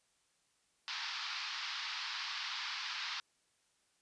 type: band-pass noise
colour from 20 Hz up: white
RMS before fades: -41 dBFS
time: 0.88-3.2 s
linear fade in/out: 0 ms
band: 900 to 5100 Hz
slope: 48 dB/octave
effects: white hiss -75 dBFS RMS until 4.01 s + resampled to 22050 Hz